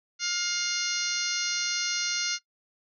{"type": "harmonic tone", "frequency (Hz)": 707, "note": "F5", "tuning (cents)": 21, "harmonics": [2, 3, 4, 5, 6, 7, 8, 9], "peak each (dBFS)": [-35, -35, -37, -38, -33, -36, -34, -34], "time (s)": [0.19, 2.39], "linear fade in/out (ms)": 50, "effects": ["noise-tail reverb RT60 0.1 s tail -19 dB re dry"]}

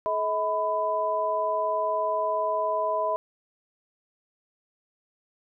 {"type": "tone cluster", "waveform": "sine", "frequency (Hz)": [427.9, 639, 1000], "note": ["A4", "D#5", "B5"], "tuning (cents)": [-48, 46, 21], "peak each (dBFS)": [-34, -26, -27], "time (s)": [0.06, 3.16], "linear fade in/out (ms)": 0, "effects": []}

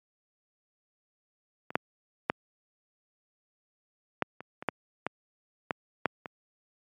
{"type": "clicks", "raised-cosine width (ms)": 0.5, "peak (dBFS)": [-26, -7, -8, -9, -26, -23, -10, -13, -12, -8, -22], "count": 11, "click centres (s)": [1.705, 1.755, 2.299, 4.223, 4.406, 4.625, 4.687, 5.066, 5.708, 6.057, 6.258], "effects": ["high-pass 150 Hz 12 dB/octave", "MP3 96 kbps"]}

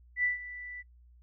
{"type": "tone with ADSR envelope", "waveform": "sine", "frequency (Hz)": 1975.5, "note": "B6", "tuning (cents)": 0, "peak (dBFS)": -24, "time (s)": [0.16, 0.83], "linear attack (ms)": 77, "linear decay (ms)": 140, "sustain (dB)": -16, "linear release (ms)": 29, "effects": ["noise-tail reverb RT60 0.1 s tail -26 dB re dry", "added 60 Hz sine -55 dBFS peak until 1.22 s"]}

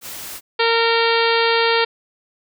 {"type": "noise", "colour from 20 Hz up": "white", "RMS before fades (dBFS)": -32, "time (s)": [0.01, 0.41], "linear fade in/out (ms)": 50}
{"type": "harmonic tone", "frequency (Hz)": 460, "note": "A#4", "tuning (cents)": -23, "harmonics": [1, 2, 3, 4, 5, 6, 7, 8, 9, 10], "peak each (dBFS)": [-18, -21, -23, -24, -25, -26, -26, -27, -28, -28], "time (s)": [0.59, 1.85], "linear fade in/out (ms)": 10}
{"effects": []}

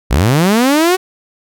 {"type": "linear sweep", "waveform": "sawtooth", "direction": "up", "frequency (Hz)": [49, 380], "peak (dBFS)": -5, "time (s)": [0.1, 0.97], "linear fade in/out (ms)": 20, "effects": []}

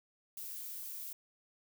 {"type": "noise", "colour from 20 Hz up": "violet", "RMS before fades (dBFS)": -44, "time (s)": [0.37, 1.13], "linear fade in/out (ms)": 2, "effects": []}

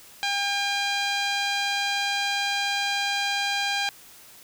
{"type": "tone with low-pass filter", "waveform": "15% pulse", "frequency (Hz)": 803, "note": "G5", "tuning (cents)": 41, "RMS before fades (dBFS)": -26, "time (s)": [0.23, 3.89], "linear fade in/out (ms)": 0, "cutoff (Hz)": 5200, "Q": 5.9, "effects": ["white hiss -49 dBFS RMS until 4.43 s"]}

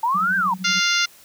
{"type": "linear two-way sweep", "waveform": "sine", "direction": "up then down", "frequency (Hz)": [880, 1607, 880], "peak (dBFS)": -17, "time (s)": [0.03, 0.54], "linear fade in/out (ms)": 5, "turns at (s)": 0.36}
{"type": "tone with tremolo", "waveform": "sine", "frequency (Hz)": 186, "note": "F#3", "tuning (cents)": 9, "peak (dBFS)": -26, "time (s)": [0.14, 0.8], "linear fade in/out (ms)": 10, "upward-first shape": "triangle", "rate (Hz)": 13, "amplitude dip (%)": 95}
{"type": "harmonic tone", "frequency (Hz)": 698.5, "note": "F5", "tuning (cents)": 0, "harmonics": [2, 3, 4, 5, 6, 7, 8, 9], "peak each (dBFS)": [-22, -24, -25, -26, -27, -27, -28, -29], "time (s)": [0.64, 1.06], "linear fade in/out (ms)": 10}
{"effects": ["white hiss -49 dBFS RMS until 1.24 s"]}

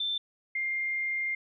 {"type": "tone pair in turn", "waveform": "sine", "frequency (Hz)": [3551, 2111], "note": ["A7", "C7"], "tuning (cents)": [15, 15], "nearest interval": "major sixth", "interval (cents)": 900, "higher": "first", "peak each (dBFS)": -28, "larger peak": "neither", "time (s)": [[0, 0.18], [0.55, 1.35]], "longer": "second", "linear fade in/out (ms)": 5, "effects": []}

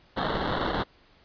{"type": "noise with sample-and-hold", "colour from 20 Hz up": "violet", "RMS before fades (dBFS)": -28, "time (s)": [0.16, 0.84], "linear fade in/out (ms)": 20, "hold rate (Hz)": 2450, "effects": ["pink hiss -59 dBFS RMS until 1.24 s", "resampled to 11025 Hz"]}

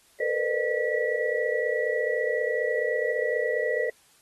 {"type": "tone cluster", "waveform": "sine", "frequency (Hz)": [446.9, 481.6, 511, 604, 1944], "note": ["A4", "B4", "C5", "D5", "B6"], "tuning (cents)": [27, -44, -41, 48, -28], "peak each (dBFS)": -30, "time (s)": [0.2, 3.9], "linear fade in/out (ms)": 5, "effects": ["white hiss -60 dBFS RMS until 4.21 s", "AAC 32 kbps"]}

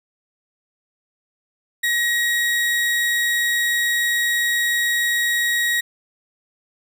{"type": "tone", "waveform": "35% pulse", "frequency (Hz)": 1897, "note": "A#6", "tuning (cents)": 30, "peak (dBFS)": -16, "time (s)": [1.83, 5.81], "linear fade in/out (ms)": 10, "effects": []}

